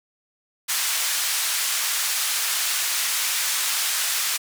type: band-pass noise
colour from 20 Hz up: white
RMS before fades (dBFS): -24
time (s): 0.68-4.38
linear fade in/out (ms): 20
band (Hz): 1200 to 11000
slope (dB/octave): 12
effects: none